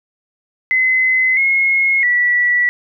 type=tone with pitch steps; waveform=sine; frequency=2040 / 2163 / 1951 Hz; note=C7 / C#7 / B6; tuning=-44 / -43 / -22 cents; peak=-11 dBFS; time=0.71-2.69 s; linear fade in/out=0 ms; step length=660 ms; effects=none